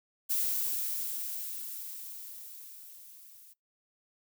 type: noise with level ramp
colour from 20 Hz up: violet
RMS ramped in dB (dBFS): -29 to -55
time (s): 0.29-3.54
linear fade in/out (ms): 20
effects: noise-tail reverb RT60 0.2 s tail -26 dB re dry